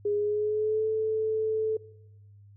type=tone with pitch glide; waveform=sine; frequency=412.7 to 437.2 Hz; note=G#4 to A4; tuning=-11 to -11 cents; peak=-24 dBFS; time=0.05-1.77 s; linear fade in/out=5 ms; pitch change=+100 cents; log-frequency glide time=0.15-0.86 s; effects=noise-tail reverb RT60 0.9 s tail -21 dB re dry + added 101 Hz sine -50 dBFS peak until 2.56 s